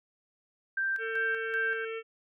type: tone with tremolo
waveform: sine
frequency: 1572 Hz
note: G6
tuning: 4 cents sharp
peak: -27 dBFS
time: 0.77-1.85 s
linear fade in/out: 5 ms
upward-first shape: square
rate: 2.6 Hz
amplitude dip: 55%
type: harmonic tone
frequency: 449.3 Hz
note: A4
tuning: 36 cents sharp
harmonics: 1 / 3 / 4 / 5 / 6 / 7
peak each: -35 / -44 / -49 / -44 / -46 / -53 dBFS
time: 0.98-2.03 s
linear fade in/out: 50 ms
effects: none